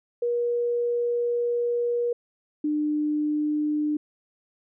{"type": "tone pair in turn", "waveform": "sine", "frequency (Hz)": [478.2, 300.1], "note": ["A#4", "D4"], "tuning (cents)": [44, 38], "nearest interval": "minor sixth", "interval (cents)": 806, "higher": "first", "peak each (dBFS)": -22, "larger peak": "neither", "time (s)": [[0.22, 2.13], [2.64, 3.97]], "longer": "first", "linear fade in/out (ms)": 5, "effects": []}